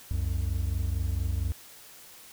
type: tone pair together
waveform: triangle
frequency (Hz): 64.72 / 89.1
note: C2 / F2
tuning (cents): -18 / +35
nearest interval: tritone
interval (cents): 553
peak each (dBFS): -27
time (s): 0.11-1.52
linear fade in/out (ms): 0
effects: white hiss -50 dBFS RMS until 2.32 s